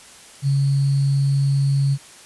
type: tone with sample-and-hold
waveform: sine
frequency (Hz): 138.59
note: C#3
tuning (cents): 0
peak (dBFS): -15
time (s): 0.42-1.98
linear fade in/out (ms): 50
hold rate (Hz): 4410
effects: white hiss -44 dBFS RMS until 2.25 s + resampled to 24000 Hz